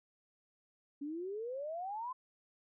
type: exponential sweep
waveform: sine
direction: up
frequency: 277.9 to 1046.5 Hz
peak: -38 dBFS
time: 1.01-2.13 s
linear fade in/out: 10 ms
effects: none